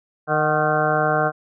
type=harmonic tone with a mistuned harmonic; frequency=153.8 Hz; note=D#3; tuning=20 cents flat; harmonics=1 / 2 / 3 / 4 / 5 / 7 / 8 / 9 / 10; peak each=-26 / -30 / -25 / -23 / -22 / -28 / -29 / -25 / -27 dBFS; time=0.27-1.32 s; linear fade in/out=50 ms; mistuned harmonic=5; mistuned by=-40 cents; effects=none